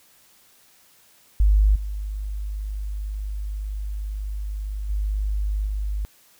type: tone with level steps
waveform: sine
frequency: 51 Hz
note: G#1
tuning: 31 cents flat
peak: -13 / -26 / -21 / -23 dBFS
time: 1.4-6.05 s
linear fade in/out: 0 ms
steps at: 1.75 / 4.89 / 5.66 s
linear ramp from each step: 10 ms
effects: white hiss -56 dBFS RMS until 6.39 s